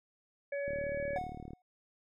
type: harmonic tone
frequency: 565 Hz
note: C#5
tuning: 33 cents sharp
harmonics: 1 / 3 / 4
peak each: -34 / -44 / -46 dBFS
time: 0.52-1.18 s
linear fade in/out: 5 ms
type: click train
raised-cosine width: 3 ms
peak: -32 dBFS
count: 33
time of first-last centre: 0.68-1.533 s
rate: 37.5 Hz
type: tone with exponential decay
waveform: triangle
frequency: 732 Hz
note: F#5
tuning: 19 cents flat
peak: -30 dBFS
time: 1.16-1.62 s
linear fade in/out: 2 ms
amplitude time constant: 98 ms
effects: none